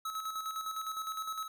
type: tone with tremolo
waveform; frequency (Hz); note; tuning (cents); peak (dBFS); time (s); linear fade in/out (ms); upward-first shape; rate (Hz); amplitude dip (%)
square; 1292; E6; -35; -35; 0.05-1.48; 5; square; 9.8; 50
effects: none